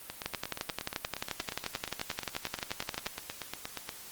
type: two click trains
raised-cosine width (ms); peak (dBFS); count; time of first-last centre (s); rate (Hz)
0.2; -14 / -18; 33 / 33; 0.26-3.067 / 0.1-3.891; 11.4 / 8.44
effects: white hiss -48 dBFS RMS until 4.11 s + Opus 32 kbps